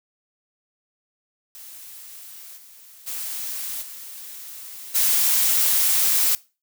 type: noise with level steps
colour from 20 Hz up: blue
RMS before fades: -41 / -47 / -30 / -38 / -19 dBFS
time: 1.55-6.35 s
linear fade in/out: 0 ms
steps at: 2.56 / 3.06 / 3.81 / 4.94 s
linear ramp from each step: 20 ms
effects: noise-tail reverb RT60 0.3 s tail -21 dB re dry